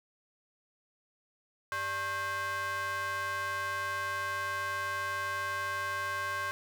square ring-modulated tone, 246.9 Hz, B3, in tune, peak -30 dBFS, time 1.72-6.51 s, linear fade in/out 0 ms, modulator 1330 Hz, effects none

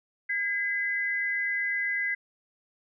sine tone pair together, 1629.6 / 2023 Hz, G#6 / B6, -33 / +41 cents, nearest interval major third, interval 374 cents, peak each -32 / -27 dBFS, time 0.29-2.15 s, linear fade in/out 10 ms, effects none

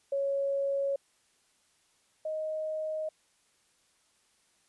sine tone pair in turn, 554.4 / 624.5 Hz, C#5 / D#5, 0 / +6 cents, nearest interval major second, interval 206 cents, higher second, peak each -27 / -31 dBFS, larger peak first, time 0.12-0.96 / 2.25-3.09 s, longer neither, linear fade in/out 5 ms, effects white hiss -69 dBFS RMS until 4.68 s + resampled to 24000 Hz

